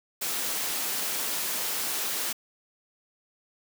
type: noise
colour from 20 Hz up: white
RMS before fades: -30 dBFS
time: 0.21-2.33 s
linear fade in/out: 10 ms
effects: high-pass 200 Hz 12 dB/octave